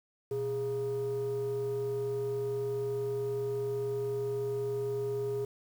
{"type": "tone pair together", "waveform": "sine", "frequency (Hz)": [122.43, 411.8], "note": ["B2", "G#4"], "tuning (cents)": [-15, -15], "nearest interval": "octave + major sixth", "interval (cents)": 2100, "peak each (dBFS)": [-36, -29], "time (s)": [0.31, 5.45], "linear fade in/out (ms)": 5, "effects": ["tanh soft clip ceiling -28 dBFS", "9-bit"]}